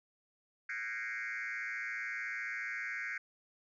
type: tone with frequency modulation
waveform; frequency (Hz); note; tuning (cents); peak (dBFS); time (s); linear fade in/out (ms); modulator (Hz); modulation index
sine; 1864.7; A#6; 0; -35; 0.69-3.18; 5; 114; 3.5
effects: tanh soft clip ceiling -34 dBFS